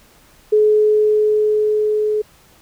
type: tone with level ramp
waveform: sine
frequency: 425.7 Hz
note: G#4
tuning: 43 cents sharp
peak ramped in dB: -9 to -15 dBFS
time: 0.52-2.22 s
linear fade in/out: 10 ms
effects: pink hiss -50 dBFS RMS until 2.61 s